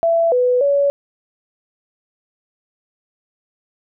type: tone with pitch steps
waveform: sine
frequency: 668 / 496.9 / 565 Hz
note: E5 / B4 / C#5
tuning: +23 / +11 / +33 cents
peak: -12 dBFS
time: 0.03-0.9 s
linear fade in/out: 0 ms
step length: 290 ms
effects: none